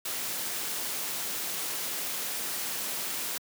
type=noise with amplitude modulation; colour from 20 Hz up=white; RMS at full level=-32 dBFS; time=0.05-3.38 s; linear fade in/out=5 ms; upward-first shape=sine; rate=206 Hz; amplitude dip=30%; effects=high-pass 150 Hz 12 dB/octave